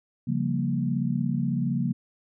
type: chord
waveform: sine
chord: G half-diminished seventh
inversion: second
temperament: equal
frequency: 138.59 / 174.61 / 196 / 233.1 Hz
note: Db3 / F3 / G3 / Bb3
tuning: 0 / 0 / 0 / 0 cents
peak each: -28 / -29 / -32 / -28 dBFS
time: 0.27-1.93 s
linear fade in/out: 10 ms
effects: none